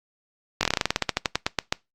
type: slowing click train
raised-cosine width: 0.2 ms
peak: -3 dBFS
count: 19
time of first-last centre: 0.61-1.725 s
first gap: 20 ms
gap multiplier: 1.12
effects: noise-tail reverb RT60 0.2 s tail -23 dB re dry + Opus 48 kbps